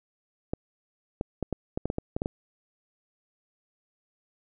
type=clicks; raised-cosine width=2 ms; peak=-15 dBFS; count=11; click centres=0.535 / 1.211 / 1.427 / 1.527 / 1.775 / 1.856 / 1.901 / 1.984 / 2.165 / 2.219 / 2.259 s; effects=none